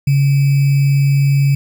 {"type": "tone with sample-and-hold", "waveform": "sine", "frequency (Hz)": 139.3, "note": "C#3", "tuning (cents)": 9, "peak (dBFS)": -9, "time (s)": [0.07, 1.55], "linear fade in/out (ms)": 5, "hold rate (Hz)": 2450, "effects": []}